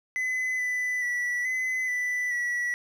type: tone with pitch steps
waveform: triangle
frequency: 2020 / 1995 / 1954 / 2027 / 1984 / 1941 Hz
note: B6 / B6 / B6 / B6 / B6 / B6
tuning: +39 / +17 / -19 / +45 / +7 / -31 cents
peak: -24 dBFS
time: 0.16-2.74 s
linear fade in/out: 0 ms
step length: 430 ms
effects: 10-bit